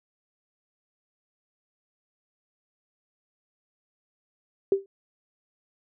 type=tone with exponential decay; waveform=sine; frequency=392 Hz; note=G4; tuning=in tune; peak=-14 dBFS; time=4.72-4.86 s; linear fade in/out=2 ms; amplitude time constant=29 ms; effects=none